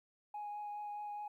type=tone with vibrato; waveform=sine; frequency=830.6 Hz; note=G#5; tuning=in tune; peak=-39 dBFS; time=0.34-1.28 s; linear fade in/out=5 ms; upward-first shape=triangle; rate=4.8 Hz; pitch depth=13 cents each way; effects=tanh soft clip ceiling -38 dBFS + 13-bit